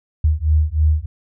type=beating tone pair; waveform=sine; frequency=75.6 / 78.8 Hz; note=D#2 / D#2; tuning=-49 / +23 cents; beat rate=3.2 Hz; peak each=-16 / -16 dBFS; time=0.24-1.06 s; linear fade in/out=5 ms; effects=none